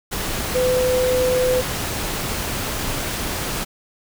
sine tone in noise, 506 Hz, B4, 42 cents sharp, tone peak -16 dBFS, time 0.54-1.62 s, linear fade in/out 20 ms, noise pink, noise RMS -25 dBFS, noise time 0.11-3.65 s, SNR +6 dB, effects none

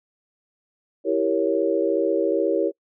sine chord, E diminished seventh, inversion none, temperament equal, 329.6 / 392 / 466.2 / 554.4 Hz, E4 / G4 / Bb4 / Db5, 0 / 0 / 0 / 0 cents, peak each -24 dBFS, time 1.04-2.72 s, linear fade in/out 50 ms, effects noise-tail reverb RT60 0.1 s tail -25 dB re dry

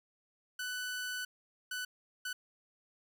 sawtooth tone bursts at uneven times, 1494 Hz, F#6, 16 cents sharp, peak -33 dBFS, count 3, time 0.59-1.25 / 1.71-1.85 / 2.25-2.33 s, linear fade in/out 5 ms, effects none

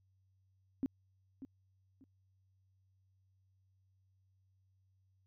sine tone with echo, 268 Hz, C4, 42 cents sharp, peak -31 dBFS, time 0.83-0.86 s, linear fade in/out 0 ms, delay 590 ms, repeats 2, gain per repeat -13 dB, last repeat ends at 2.04 s, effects added 95 Hz sine -70 dBFS peak until 5.26 s

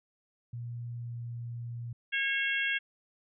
sine tone with pitch glide, 119.1 to 118.41 Hz, A#2 to A#2, +38 to +28 cents, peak -36 dBFS, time 0.53-1.93 s, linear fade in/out 5 ms, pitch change -10 cents, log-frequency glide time 0.97-1.17 s
harmonic tone, 545 Hz, C#5, 29 cents flat, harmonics 3 / 4 / 5 / 6, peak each -31 / -33 / -34 / -37 dBFS, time 2.12-2.79 s, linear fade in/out 20 ms
effects none

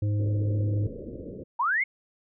harmonic tone, 103.83 Hz, G#2, in tune, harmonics 1 / 3 / 5, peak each -23 / -36 / -42 dBFS, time 0.02-0.87 s, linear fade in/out 5 ms
white low-pass noise, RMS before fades -39 dBFS, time 0.19-1.44 s, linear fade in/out 10 ms, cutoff 560 Hz, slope 96 dB/octave
sine linear sweep, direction up, 880 to 2217 Hz, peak -22 dBFS, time 1.59-1.84 s, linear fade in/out 10 ms
effects none

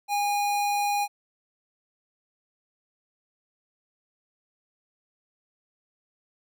square tone, 818 Hz, G#5, 26 cents flat, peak -24 dBFS, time 0.08-1.08 s, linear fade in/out 50 ms, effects none

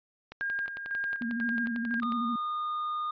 click train, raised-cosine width 0.3 ms, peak -26 dBFS, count 21, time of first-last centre 0.32-2.122 s, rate 11.1 Hz
sine tone with tremolo, 1614 Hz, G#6, 50 cents flat, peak -29 dBFS, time 0.41-2 s, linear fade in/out 0 ms, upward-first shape square, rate 2 Hz, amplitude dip 55%
sine tone with vibrato, 234.6 Hz, A#3, 11 cents sharp, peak -30 dBFS, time 1.21-2.36 s, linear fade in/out 5 ms, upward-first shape square, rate 13 Hz, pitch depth 49 cents each way
triangle tone, 1223 Hz, D#6, 30 cents flat, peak -28 dBFS, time 2.02-3.11 s, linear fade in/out 5 ms
effects resampled to 11025 Hz

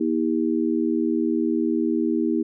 harmonic tone, 80 Hz, D#2, 49 cents sharp, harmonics 3 / 4 / 5, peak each -24 / -22 / -27 dBFS, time 0-2.43 s, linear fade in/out 10 ms, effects none

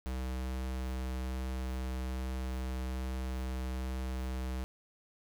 square tone, 64.2 Hz, C2, 32 cents flat, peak -35 dBFS, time 0.06-4.64 s, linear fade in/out 0 ms, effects none

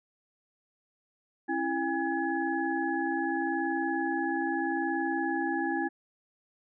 sine tone cluster, 271.9 / 332.7 / 811 / 1694 Hz, C#4 / E4 / G#5 / G#6, -33 / +16 / -41 / +34 cents, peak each -34 / -31 / -33 / -34 dBFS, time 1.48-5.89 s, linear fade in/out 20 ms, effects none

